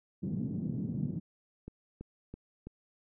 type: band-pass noise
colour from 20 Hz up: white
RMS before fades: -35 dBFS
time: 0.22-1.2 s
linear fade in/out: 20 ms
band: 130 to 220 Hz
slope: 24 dB/octave
type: click train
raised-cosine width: 3 ms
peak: -30 dBFS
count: 4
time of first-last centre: 1.68-2.67 s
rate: 3.03 Hz
effects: none